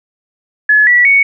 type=tone with pitch steps; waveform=sine; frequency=1706 / 1948.4 / 2225 Hz; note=G#6 / B6 / C#7; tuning=+46 / -24 / +6 cents; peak=-5 dBFS; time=0.69-1.23 s; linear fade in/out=5 ms; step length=180 ms; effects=none